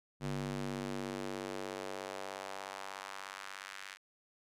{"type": "tone with high-pass filter sweep", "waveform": "square", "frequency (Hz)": 48.41, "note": "G1", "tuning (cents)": -21, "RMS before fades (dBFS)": -42, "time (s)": [0.2, 3.98], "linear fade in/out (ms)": 50, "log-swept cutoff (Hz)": [150, 1800], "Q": 1.4, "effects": ["low-pass 10000 Hz 12 dB/octave"]}